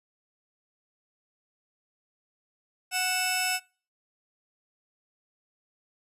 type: tone pair together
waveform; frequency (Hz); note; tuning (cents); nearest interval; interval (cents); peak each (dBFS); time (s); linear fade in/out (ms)
15% pulse; 738.6 / 2637; F#5 / E7; -3 / 0; octave + minor seventh; 2203; -22 / -21; 2.91-3.6; 50
effects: noise-tail reverb RT60 0.4 s tail -25 dB re dry + resampled to 32000 Hz